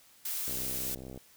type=noise; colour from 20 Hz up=blue; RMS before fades=-35 dBFS; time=0.25-0.95 s; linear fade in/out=5 ms
type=click train; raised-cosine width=2 ms; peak=-31 dBFS; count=46; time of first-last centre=0.48-1.176 s; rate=64.7 Hz
effects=white hiss -60 dBFS RMS until 1.36 s